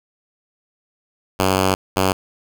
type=tone bursts at uneven times; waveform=5% pulse; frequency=94.7 Hz; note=F#2; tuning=41 cents sharp; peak=-4 dBFS; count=2; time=1.39-1.75 / 1.96-2.13 s; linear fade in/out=10 ms; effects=none